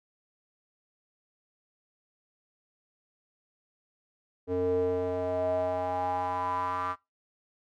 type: tone with band-pass filter sweep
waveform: square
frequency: 90.7 Hz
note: F#2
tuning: 34 cents flat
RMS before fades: -29 dBFS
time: 4.47-6.96 s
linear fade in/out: 50 ms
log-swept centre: 400 to 1200 Hz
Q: 6.1
effects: noise-tail reverb RT60 0.2 s tail -21 dB re dry + MP3 64 kbps